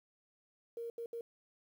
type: tone bursts at uneven times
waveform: sine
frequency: 466.2 Hz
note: A#4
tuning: in tune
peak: -39 dBFS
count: 3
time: 0.77-0.9 / 0.98-1.06 / 1.13-1.21 s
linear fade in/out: 2 ms
effects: 11-bit